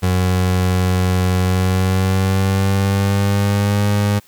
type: tone with pitch glide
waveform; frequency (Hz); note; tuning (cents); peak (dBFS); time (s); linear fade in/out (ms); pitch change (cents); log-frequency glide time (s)
30% pulse; 91.8 to 102.45; F#2 to G#2; -13 to -23; -11; 0.02-4.2; 20; +190; 1.39-3.83
effects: white hiss -50 dBFS RMS until 4.27 s